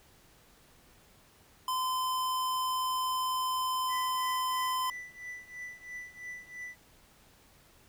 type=tone; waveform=square; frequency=1026 Hz; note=C6; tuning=34 cents flat; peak=-30 dBFS; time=1.68-4.9 s; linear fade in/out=2 ms
type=tone with tremolo; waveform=triangle; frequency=1982 Hz; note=B6; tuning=6 cents sharp; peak=-36 dBFS; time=3.88-6.76 s; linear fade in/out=50 ms; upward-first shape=triangle; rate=3 Hz; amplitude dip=90%
effects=pink hiss -61 dBFS RMS until 7.88 s